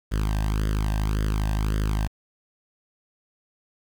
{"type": "tone with flanger", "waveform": "sawtooth", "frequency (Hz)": 52.4, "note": "G#1", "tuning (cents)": 16, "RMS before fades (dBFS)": -24, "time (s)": [0.11, 2.08], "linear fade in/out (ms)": 20, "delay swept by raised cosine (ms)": [0.61, 1.14], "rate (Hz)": 1.8, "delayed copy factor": 0.8, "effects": ["8-bit"]}